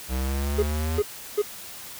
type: exponential sweep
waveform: square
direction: up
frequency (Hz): 63.5 to 82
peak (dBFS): -25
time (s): 0.08-1.02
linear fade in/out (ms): 50
type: tone bursts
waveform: triangle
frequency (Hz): 415.3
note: G#4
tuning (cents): 0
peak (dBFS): -16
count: 3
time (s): 0.58-1.421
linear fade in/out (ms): 10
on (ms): 47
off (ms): 350
effects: white hiss -40 dBFS RMS until 1.99 s